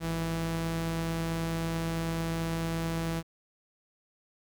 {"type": "tone pair together", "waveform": "sawtooth", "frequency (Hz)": [51.91, 164.81], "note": ["G#1", "E3"], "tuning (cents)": [0, 0], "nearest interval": "octave + minor sixth", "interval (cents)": 2000, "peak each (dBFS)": [-35, -26], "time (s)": [0, 3.23], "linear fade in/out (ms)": 50, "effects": []}